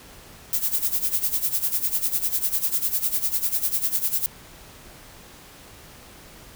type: noise with tremolo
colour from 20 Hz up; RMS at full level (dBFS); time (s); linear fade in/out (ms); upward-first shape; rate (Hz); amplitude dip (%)
violet; -21; 0.53-4.26; 0; sine; 10; 80
effects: pink hiss -46 dBFS RMS until 6.55 s